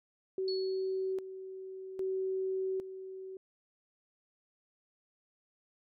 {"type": "tone with tremolo", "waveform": "sine", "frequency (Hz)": 379.2, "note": "F#4", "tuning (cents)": 43, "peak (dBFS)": -31, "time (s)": [0.38, 3.37], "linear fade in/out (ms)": 2, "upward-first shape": "square", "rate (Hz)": 0.62, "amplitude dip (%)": 70}
{"type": "tone with exponential decay", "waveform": "sine", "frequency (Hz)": 4386, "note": "C#8", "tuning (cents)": -19, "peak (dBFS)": -36, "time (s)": [0.48, 1.13], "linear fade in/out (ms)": 1, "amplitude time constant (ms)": 140}
{"effects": []}